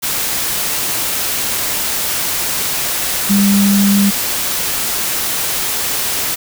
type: tone in noise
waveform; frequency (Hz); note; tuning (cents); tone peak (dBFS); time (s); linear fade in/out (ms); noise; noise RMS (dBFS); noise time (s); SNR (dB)
sine; 200; G3; +35; -9; 3.29-4.11; 20; white; -18; 0.02-6.36; +6
effects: none